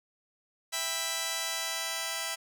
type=chord; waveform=5% pulse; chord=E minor; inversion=none; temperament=just; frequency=659.3 / 791.1 / 988.9 Hz; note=E5 / G5 / B5; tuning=0 / +16 / +2 cents; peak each=-24 / -26 / -25 dBFS; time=0.72-2.36 s; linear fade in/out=20 ms; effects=none